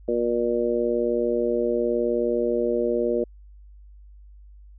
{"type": "harmonic tone", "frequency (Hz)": 119.1, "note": "A#2", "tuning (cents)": 38, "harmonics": [2, 3, 4, 5], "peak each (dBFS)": [-29, -25, -24, -28], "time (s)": [0.08, 3.24], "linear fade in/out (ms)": 5, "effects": ["added 50 Hz sine -44 dBFS peak until 4.78 s"]}